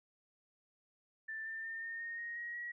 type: tone with pitch steps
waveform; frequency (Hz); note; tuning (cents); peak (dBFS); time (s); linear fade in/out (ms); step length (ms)
sine; 1771 / 1790.5 / 1810.3 / 1830.3 / 1850.5 / 1870.9 / 1891.5 / 1912.4; A6 / A6 / A6 / A#6 / A#6 / A#6 / A#6 / A#6; +11 / +30 / +49 / -32 / -13 / +6 / +25 / +44; -40; 1.28-2.72; 10; 180
effects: none